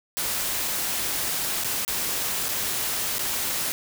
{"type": "noise with dropouts", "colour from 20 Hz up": "white", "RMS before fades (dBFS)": -27, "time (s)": [0.17, 3.72], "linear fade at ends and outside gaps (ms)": 0, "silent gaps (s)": [[1.637, 1.645], [1.849, 1.879], [2.484, 2.489], [3.183, 3.192]], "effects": []}